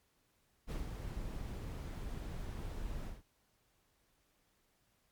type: noise with ADSR envelope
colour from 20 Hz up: brown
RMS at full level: -37 dBFS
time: 0.67-3.23 s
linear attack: 37 ms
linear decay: 150 ms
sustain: -5 dB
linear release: 180 ms
effects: pink hiss -75 dBFS RMS until 5.11 s + MP3 96 kbps